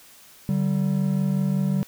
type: tone pair together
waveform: triangle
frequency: 146.83 / 192.22 Hz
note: D3 / G3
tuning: 0 / -34 cents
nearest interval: perfect fourth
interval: 466 cents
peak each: -22 / -20 dBFS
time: 0.49-1.83 s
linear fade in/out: 0 ms
effects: white hiss -50 dBFS RMS until 1.87 s